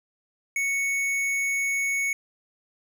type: tone with hard clipping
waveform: triangle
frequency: 2217 Hz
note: C#7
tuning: in tune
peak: -25 dBFS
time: 0.56-2.13 s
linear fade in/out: 2 ms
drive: 15 dB
effects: none